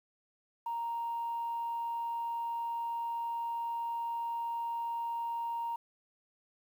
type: tone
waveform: sine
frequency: 932.3 Hz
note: A#5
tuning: in tune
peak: -32 dBFS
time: 0.66-5.76 s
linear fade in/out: 5 ms
effects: tanh soft clip ceiling -29 dBFS + 10-bit